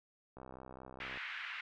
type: click train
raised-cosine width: 1 ms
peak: -36 dBFS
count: 53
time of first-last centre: 0.37-1.174 s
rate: 64.7 Hz
type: band-pass noise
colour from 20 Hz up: pink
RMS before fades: -44 dBFS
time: 1-1.61 s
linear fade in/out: 5 ms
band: 1500 to 2700 Hz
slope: 24 dB/octave
effects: none